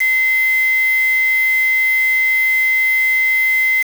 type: tone with quantisation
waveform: sine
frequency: 2057 Hz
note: C7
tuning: 30 cents flat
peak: -12 dBFS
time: 0-3.83 s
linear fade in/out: 10 ms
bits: 4
effects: none